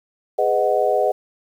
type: chord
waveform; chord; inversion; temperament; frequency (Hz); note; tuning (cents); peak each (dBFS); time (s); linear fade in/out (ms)
sine; G# minor seventh; none; equal with one note detuned; 415.3 / 502.2 / 622.3 / 740; G#4 / B4 / D#5 / F#5; 0 / +29 / 0 / 0; -22 / -21 / -20 / -21; 0.38-1.12; 10
effects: 8-bit